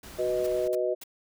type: noise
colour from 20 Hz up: pink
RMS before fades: -45 dBFS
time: 0.03-0.68 s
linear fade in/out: 5 ms
type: chord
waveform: sine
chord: B major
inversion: second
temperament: equal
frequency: 370 / 493.9 / 622.3 Hz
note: F#4 / B4 / D#5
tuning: 0 / 0 / 0 cents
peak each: -29 / -30 / -28 dBFS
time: 0.18-0.95 s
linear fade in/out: 20 ms
type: noise bursts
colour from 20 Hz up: white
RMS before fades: -42 dBFS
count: 3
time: 0.44-1.038 s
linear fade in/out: 5 ms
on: 26 ms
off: 260 ms
effects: none

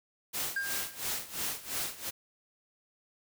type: noise with tremolo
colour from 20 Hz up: white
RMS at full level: -33 dBFS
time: 0.33-2.11 s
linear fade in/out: 20 ms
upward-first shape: sine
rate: 2.9 Hz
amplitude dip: 85%
type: tone with exponential decay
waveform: triangle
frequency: 1604 Hz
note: G6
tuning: 39 cents sharp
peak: -26 dBFS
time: 0.56-1.07 s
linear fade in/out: 5 ms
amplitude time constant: 110 ms
effects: none

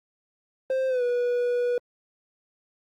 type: tone with pitch glide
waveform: triangle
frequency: 525 to 487 Hz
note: C5 to B4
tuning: +6 to -24 cents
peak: -20 dBFS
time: 0.7-1.78 s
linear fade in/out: 2 ms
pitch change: -130 cents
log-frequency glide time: 0.88-1.03 s
effects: Opus 24 kbps

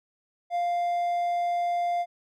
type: tone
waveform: triangle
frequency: 698.5 Hz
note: F5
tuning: in tune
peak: -22 dBFS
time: 0.5-2.06 s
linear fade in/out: 50 ms
effects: none

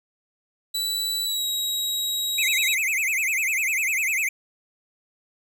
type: tone with pitch glide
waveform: sawtooth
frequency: 3951 to 3830 Hz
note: B7 to A#7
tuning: 0 to +46 cents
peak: -21 dBFS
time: 0.74-2.75 s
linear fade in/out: 10 ms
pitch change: -54 cents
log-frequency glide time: 1.25-1.45 s
type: tone with vibrato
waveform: square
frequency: 2316 Hz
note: D7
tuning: 25 cents flat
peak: -22 dBFS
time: 2.38-4.29 s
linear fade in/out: 5 ms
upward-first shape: sine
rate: 10 Hz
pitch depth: 220 cents each way
effects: none

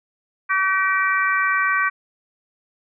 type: harmonic tone with a mistuned harmonic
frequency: 381.8 Hz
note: G4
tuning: 46 cents flat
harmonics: 3 / 4 / 5 / 6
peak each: -21 / -21 / -23 / -26 dBFS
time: 0.49-1.9 s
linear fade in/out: 20 ms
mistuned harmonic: 6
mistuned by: +28 cents
effects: none

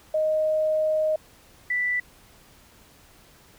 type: tone pair in turn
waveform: sine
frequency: 622.3 / 1975.7 Hz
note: D#5 / B6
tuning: 0 / 0 cents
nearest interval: octave + minor sixth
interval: 2000 cents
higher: second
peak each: -20 / -22 dBFS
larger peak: first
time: 0.14-1.16 / 1.7-2 s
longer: first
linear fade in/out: 5 ms
effects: pink hiss -54 dBFS RMS until 3.58 s

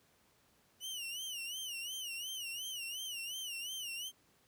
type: tone with vibrato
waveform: sawtooth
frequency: 2925 Hz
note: F#7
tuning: 21 cents flat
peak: -37 dBFS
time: 0.8-4.12 s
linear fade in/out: 50 ms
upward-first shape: sine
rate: 2.8 Hz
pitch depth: 130 cents each way
effects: pink hiss -70 dBFS RMS until 4.47 s + high-pass 80 Hz 12 dB/octave

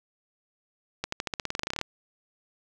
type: accelerating click train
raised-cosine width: 0.2 ms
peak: -12 dBFS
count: 17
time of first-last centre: 1.04-1.813 s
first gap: 84 ms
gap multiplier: 0.92
effects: none

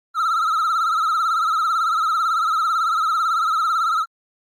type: tone with vibrato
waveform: triangle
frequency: 1311 Hz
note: E6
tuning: 10 cents flat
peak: -15 dBFS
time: 0.14-4.06 s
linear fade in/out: 50 ms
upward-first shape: triangle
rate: 18 Hz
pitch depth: 110 cents each way
effects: Opus 32 kbps

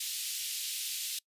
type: high-pass noise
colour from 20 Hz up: pink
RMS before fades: -36 dBFS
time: 0-1.19 s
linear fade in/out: 5 ms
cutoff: 3000 Hz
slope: 24 dB/octave
effects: noise-tail reverb RT60 0.1 s tail -24 dB re dry + resampled to 32000 Hz

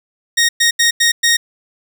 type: tone bursts at uneven times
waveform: 15% pulse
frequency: 1864.7 Hz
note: A#6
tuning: in tune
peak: -4 dBFS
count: 5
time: 0.37-0.49 / 0.6-0.71 / 0.79-0.91 / 1-1.12 / 1.23-1.37 s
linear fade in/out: 10 ms
effects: none

